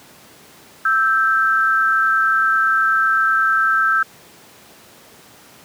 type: tone pair together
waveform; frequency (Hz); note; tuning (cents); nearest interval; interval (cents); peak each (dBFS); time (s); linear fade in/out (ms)
sine; 1318.5 / 1568; E6 / G6; 0 / 0; minor third; 300; -16; 0.85-4.03; 5
effects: pink hiss -45 dBFS RMS until 5.64 s + high-pass 150 Hz 12 dB/octave